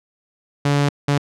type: tone bursts at uneven times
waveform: sawtooth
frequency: 143.2 Hz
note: D3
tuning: 43 cents flat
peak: -11 dBFS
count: 2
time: 0.65-0.89 / 1.08-1.18 s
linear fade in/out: 5 ms
effects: low-pass 7000 Hz 12 dB/octave